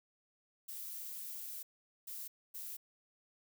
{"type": "noise bursts at uneven times", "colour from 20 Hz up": "violet", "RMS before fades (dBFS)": -45, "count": 3, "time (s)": [[0.68, 1.63], [2.07, 2.28], [2.54, 2.77]], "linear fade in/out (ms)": 10, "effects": []}